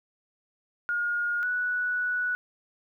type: tone pair in turn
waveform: sine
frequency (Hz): 1428 / 1474.9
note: F6 / F#6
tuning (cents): +38 / -6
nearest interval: minor second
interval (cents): 56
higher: second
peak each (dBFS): -25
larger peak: neither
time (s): 0.89-1.43 / 1.43-2.35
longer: second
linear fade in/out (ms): 0
effects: 11-bit